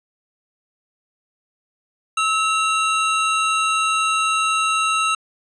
square tone pair together, 1296 / 2746 Hz, E6 / F7, -30 / -30 cents, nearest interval octave + minor second, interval 1300 cents, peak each -19 / -23 dBFS, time 2.17-5.15 s, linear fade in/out 5 ms, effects resampled to 22050 Hz

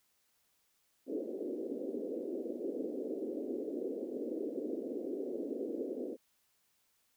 pink band-pass noise, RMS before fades -39 dBFS, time 1.06-6.17 s, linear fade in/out 50 ms, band 260 to 510 Hz, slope 48 dB/octave, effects white hiss -75 dBFS RMS until 7.16 s

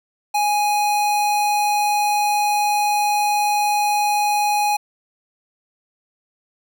square tone, 830.6 Hz, G#5, in tune, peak -17 dBFS, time 0.34-4.77 s, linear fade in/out 10 ms, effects 9-bit

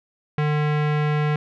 square tone with low-pass filter, 150 Hz, D3, 37 cents sharp, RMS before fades -21 dBFS, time 0.38-1.36 s, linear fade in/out 2 ms, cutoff 2300 Hz, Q 1.5, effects none

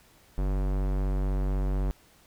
square tone with low-pass filter, 48 Hz, G1, 36 cents flat, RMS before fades -27 dBFS, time 0.38-1.91 s, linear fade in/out 0 ms, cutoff 1100 Hz, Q 0.53, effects pink hiss -59 dBFS RMS until 2.26 s

